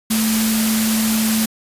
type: tone in noise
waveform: sine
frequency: 220.3 Hz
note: A3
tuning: 2 cents sharp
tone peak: -16 dBFS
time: 0.1-1.46 s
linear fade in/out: 10 ms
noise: white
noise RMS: -21 dBFS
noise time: 0.1-1.46 s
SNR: +2 dB
effects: resampled to 32000 Hz